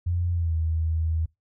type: tone with pitch glide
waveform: sine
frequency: 87.3 to 80.52 Hz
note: F2 to E2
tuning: 0 to -40 cents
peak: -22 dBFS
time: 0.06-1.26 s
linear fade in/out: 10 ms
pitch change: -140 cents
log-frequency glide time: 0.32-0.55 s
effects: noise-tail reverb RT60 0.2 s tail -24 dB re dry